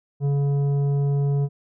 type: tone with tanh clipping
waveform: sine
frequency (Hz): 141.4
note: C#3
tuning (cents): +35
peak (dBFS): -20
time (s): 0.2-1.49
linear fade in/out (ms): 50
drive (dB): 9
effects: none